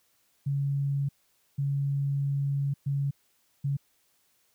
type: tone bursts at uneven times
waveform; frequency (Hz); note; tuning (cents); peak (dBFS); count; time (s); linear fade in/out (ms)
sine; 140; C#3; +18; -25; 4; 0.46-1.09 / 1.58-2.74 / 2.86-3.11 / 3.64-3.77; 10
effects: white hiss -69 dBFS RMS until 4.54 s